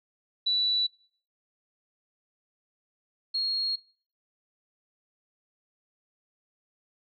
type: tone pair in turn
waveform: sine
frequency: 3951 / 4283 Hz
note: B7 / C8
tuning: 0 / +40 cents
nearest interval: minor second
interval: 140 cents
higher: second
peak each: -22 / -25 dBFS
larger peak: first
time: 0.46-0.87 / 3.34-3.76 s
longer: second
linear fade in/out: 10 ms
effects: noise-tail reverb RT60 0.5 s tail -23 dB re dry + MP3 64 kbps